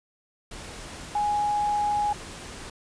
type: tone in noise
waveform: sine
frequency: 830.6 Hz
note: G#5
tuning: in tune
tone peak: -22 dBFS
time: 1.15-2.13 s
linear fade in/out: 5 ms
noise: pink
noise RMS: -40 dBFS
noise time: 0.51-2.7 s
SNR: +15 dB
effects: resampled to 22050 Hz